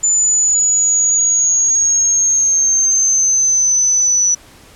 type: linear sweep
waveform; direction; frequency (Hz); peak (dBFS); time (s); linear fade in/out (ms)
sine; down; 7040 to 5920; -10; 0.03-4.35; 10
effects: pink hiss -43 dBFS RMS until 4.75 s + low-pass 12000 Hz 12 dB/octave